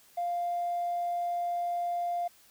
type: tone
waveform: triangle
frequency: 698.5 Hz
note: F5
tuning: in tune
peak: -25 dBFS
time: 0.17-2.28 s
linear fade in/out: 10 ms
effects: tanh soft clip ceiling -26 dBFS + white hiss -60 dBFS RMS until 2.5 s